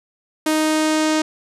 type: tone with low-pass filter sweep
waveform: sawtooth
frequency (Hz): 311.1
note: D#4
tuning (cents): 0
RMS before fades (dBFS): -18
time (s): 0.46-1.22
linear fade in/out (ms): 5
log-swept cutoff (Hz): 11000 to 7200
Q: 1.4
effects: none